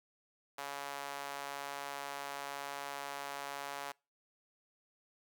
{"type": "tone with high-pass filter", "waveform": "sawtooth", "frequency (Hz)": 141, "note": "C#3", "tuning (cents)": 30, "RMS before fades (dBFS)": -43, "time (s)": [0.58, 3.92], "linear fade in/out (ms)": 5, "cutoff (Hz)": 800, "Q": 1.4, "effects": ["noise-tail reverb RT60 0.3 s tail -26 dB re dry"]}